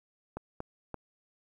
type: clicks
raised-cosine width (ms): 1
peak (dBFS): -23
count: 3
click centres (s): 0.37 / 0.604 / 0.943
effects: 10-bit